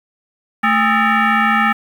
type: tone with frequency modulation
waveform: sine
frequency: 220.4 Hz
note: A3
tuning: 3 cents sharp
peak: -11 dBFS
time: 0.63-1.73 s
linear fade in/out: 10 ms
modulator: 515 Hz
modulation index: 3.8
effects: 7-bit